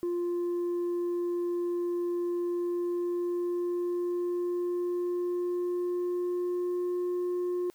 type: tone with pitch glide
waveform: sine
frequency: 349.2 to 356.5 Hz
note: F4 to F4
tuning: 0 to +36 cents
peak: -25 dBFS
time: 0.03-7.7 s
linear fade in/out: 0 ms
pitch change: +36 cents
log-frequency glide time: 2.39-7.01 s
effects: tanh soft clip ceiling -27 dBFS + white hiss -64 dBFS RMS until 7.74 s